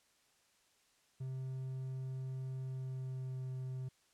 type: tone with pitch glide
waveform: triangle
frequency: 131 to 129.57 Hz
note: C3 to C3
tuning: +2 to -17 cents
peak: -37 dBFS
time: 1.2-3.89 s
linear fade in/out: 10 ms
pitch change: -19 cents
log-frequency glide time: 2.6-3.46 s
effects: white hiss -72 dBFS RMS until 4.13 s + low-pass 9000 Hz 12 dB/octave